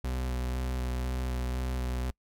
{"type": "tone with vibrato", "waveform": "40% pulse", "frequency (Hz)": 62.8, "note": "B1", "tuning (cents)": 30, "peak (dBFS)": -29, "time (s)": [0.04, 2.11], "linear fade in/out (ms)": 5, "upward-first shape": "square", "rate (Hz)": 2, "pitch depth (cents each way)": 13, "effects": ["noise-tail reverb RT60 0.1 s tail -26 dB re dry"]}